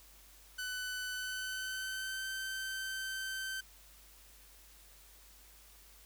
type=tone with pitch glide; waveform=sawtooth; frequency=1500 to 1545.7 Hz; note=F#6 to G6; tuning=+23 to -25 cents; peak=-34 dBFS; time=0.58-3.61 s; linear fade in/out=10 ms; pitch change=+52 cents; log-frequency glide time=1.09-2.26 s; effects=added 50 Hz sine -61 dBFS peak until 6.05 s + white hiss -60 dBFS RMS until 6.05 s